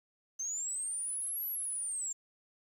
sine linear two-way sweep, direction up then down, 6170 to 11840 to 7230 Hz, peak -34 dBFS, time 0.39-2.13 s, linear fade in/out 10 ms, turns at 1.47 s, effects 10-bit

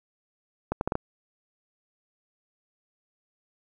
accelerating click train, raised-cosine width 1 ms, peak -12 dBFS, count 5, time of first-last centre 0.72-0.954 s, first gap 91 ms, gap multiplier 0.71, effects 9-bit

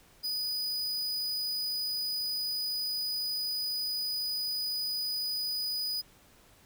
45% pulse tone, 4963 Hz, D#8, 5 cents flat, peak -30 dBFS, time 0.23-6.02 s, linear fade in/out 20 ms, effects pink hiss -60 dBFS RMS until 6.65 s

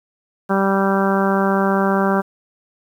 harmonic tone, 195 Hz, G3, 9 cents flat, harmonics 1 / 2 / 3 / 4 / 5 / 6 / 7 / 8, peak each -18 / -21 / -23 / -24 / -25 / -26 / -26 / -27 dBFS, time 0.49-2.22 s, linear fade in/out 20 ms, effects 8-bit

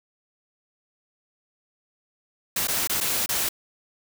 white noise with dropouts, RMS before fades -25 dBFS, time 2.56-3.49 s, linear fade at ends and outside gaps 5 ms, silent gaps 2.673-2.682 / 2.874-2.895 / 3.004-3.009 / 3.261-3.29 s, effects none

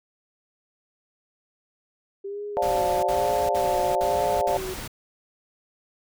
sine tone with vibrato, 392 Hz, G4, in tune, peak -30 dBFS, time 2.24-4.74 s, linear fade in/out 10 ms, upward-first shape sine, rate 1.1 Hz, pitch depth 92 cents each way
sine chord, D minor seventh, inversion third, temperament just, 528.6 / 587.3 / 704.8 / 881 Hz, C5 / D5 / F5 / A5, +18 / 0 / +16 / +2 cents, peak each -28 / -26 / -25 / -28 dBFS, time 2.57-4.57 s, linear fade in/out 0 ms
pink noise bursts, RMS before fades -35 dBFS, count 5, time 2.62-4.878 s, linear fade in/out 5 ms, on 410 ms, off 52 ms
effects none

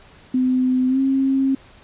sine tone with pitch glide, 255.5 to 268.5 Hz, C4 to C4, -41 to +45 cents, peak -15 dBFS, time 0.34-1.55 s, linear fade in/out 5 ms, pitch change +86 cents, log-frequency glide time 0.88-0.99 s, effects pink hiss -48 dBFS RMS until 1.83 s + resampled to 8000 Hz

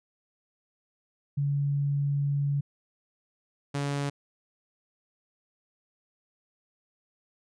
sine / sawtooth tone pair in turn, 142 / 142 Hz, C#3 / C#3, +42 / +42 cents, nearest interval unison, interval 0 cents, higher neither, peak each -24 dBFS, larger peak neither, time 1.37-2.61 / 3.74-4.1 s, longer first, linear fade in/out 10 ms, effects resampled to 22050 Hz

